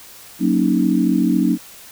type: chord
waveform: sine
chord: D# minor seventh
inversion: first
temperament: equal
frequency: 185 / 233.1 / 277.2 / 311.1 Hz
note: F#3 / A#3 / C#4 / D#4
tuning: 0 / 0 / 0 / 0 cents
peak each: -19 dBFS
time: 0.39-1.58 s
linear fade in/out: 50 ms
effects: white hiss -41 dBFS RMS until 1.91 s